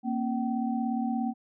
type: tone cluster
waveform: sine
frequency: 232.9 / 270 / 765 Hz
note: A#3 / C#4 / G5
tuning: -1 / -45 / -42 cents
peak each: -28 / -33 / -34 dBFS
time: 0.03-1.34 s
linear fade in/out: 50 ms
effects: none